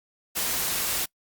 white noise, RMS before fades -27 dBFS, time 0.35-1.06 s, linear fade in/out 20 ms, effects noise-tail reverb RT60 0.1 s tail -24 dB re dry + Opus 48 kbps

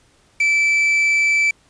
triangle tone with quantisation, 2319 Hz, D7, 22 cents flat, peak -12 dBFS, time 0.4-1.51 s, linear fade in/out 5 ms, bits 5, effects pink hiss -56 dBFS RMS until 1.69 s + resampled to 22050 Hz

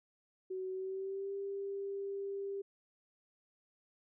sine tone with pitch glide, 374.7 to 396.1 Hz, F#4 to G4, +22 to +18 cents, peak -37 dBFS, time 0.5-2.62 s, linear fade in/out 10 ms, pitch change +96 cents, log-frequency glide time 0.71-1.33 s, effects none

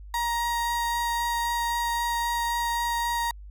35% pulse tone with vibrato, 942 Hz, A#5, 18 cents sharp, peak -23 dBFS, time 0.14-3.31 s, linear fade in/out 2 ms, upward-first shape sine, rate 3.8 Hz, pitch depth 8 cents each way, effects added 50 Hz sine -40 dBFS peak until 3.5 s

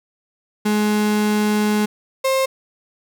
35% pulse tone pair in turn, 210.6 / 530.7 Hz, G#3 / C5, +24 / +24 cents, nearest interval octave + major third, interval 1600 cents, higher second, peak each -14 dBFS, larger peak neither, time 0.65-1.86 / 2.24-2.46 s, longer first, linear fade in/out 10 ms, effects none

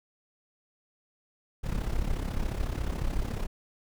brown noise with amplitude modulation, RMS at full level -27 dBFS, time 1.63-3.47 s, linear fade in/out 20 ms, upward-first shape sine, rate 34 Hz, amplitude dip 70%, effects none

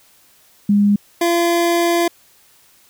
sine / 25% pulse tone pair in turn, 204.1 / 342.1 Hz, G#3 / F4, -30 / -36 cents, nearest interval major sixth, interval 894 cents, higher second, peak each -10 dBFS, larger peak neither, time 0.69-0.96 / 1.21-2.08 s, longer second, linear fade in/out 5 ms, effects white hiss -52 dBFS RMS until 2.89 s

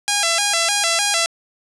5% pulse tone with vibrato, 740 Hz, F#5, in tune, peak -4 dBFS, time 0.08-1.26 s, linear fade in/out 0 ms, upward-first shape square, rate 3.3 Hz, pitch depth 170 cents each way, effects resampled to 24000 Hz + 7-bit

